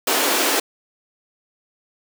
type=high-pass noise; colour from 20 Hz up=pink; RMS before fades=-19 dBFS; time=0.07-0.6 s; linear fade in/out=5 ms; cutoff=270 Hz; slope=48 dB/octave; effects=none